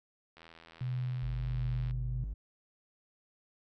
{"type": "click train", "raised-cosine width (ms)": 0.3, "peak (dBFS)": -37, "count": 128, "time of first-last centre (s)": [0.37, 1.909], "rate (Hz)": 82.5}
{"type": "tone with tremolo", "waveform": "sine", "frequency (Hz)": 125.9, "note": "B2", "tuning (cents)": 34, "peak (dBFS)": -31, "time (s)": [0.81, 2.24], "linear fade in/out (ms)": 2, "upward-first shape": "sine", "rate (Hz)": 1.4, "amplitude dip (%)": 35}
{"type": "tone", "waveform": "triangle", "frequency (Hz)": 51.2, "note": "G#1", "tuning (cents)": -24, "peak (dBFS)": -33, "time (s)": [1.22, 2.34], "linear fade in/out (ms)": 10}
{"effects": []}